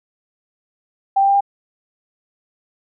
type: tone with pitch steps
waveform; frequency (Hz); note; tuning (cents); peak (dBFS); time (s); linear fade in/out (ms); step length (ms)
sine; 784 / 789.5 / 794.9 / 800.5; G5 / G5 / G5 / G5; 0 / +12 / +24 / +36; -11; 1.16-1.408; 10; 62
effects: none